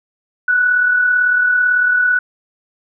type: tone pair together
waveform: sine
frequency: 1442 / 1480 Hz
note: F#6 / F#6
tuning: -45 / 0 cents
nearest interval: unison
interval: 45 cents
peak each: -23 / -11 dBFS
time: 0.48-2.19 s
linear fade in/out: 5 ms
effects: none